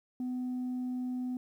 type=tone; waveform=sine; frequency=251.3 Hz; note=B3; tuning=30 cents sharp; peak=-30 dBFS; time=0.2-1.37 s; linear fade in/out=2 ms; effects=tanh soft clip ceiling -31 dBFS + 11-bit